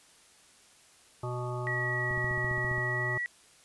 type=harmonic tone; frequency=123.47 Hz; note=B2; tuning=in tune; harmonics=1 / 3 / 5 / 7 / 9 / 10; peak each=-34 / -39 / -41 / -42 / -44 / -44 dBFS; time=1.23-3.18 s; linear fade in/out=5 ms
type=tone with pitch glide; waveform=sine; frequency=1923 to 1935.3 Hz; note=B6 to B6; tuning=-47 to -36 cents; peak=-30 dBFS; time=1.67-3.26 s; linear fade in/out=0 ms; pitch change=+11 cents; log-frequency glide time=2.9-3.03 s
type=click train; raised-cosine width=5 ms; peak=-28 dBFS; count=11; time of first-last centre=2.11-2.781 s; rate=14.9 Hz
effects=white hiss -59 dBFS RMS until 3.64 s + resampled to 24000 Hz